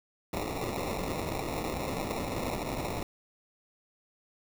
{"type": "noise with sample-and-hold", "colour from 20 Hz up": "blue", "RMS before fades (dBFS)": -34, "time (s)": [0.33, 3.03], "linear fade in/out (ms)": 2, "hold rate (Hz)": 1575, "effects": []}